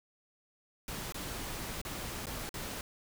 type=noise with dropouts; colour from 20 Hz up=pink; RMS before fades=-40 dBFS; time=0.88-2.81 s; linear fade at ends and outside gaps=1 ms; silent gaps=1.123-1.144 / 1.815-1.85 / 2.257-2.268 / 2.492-2.541 s; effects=none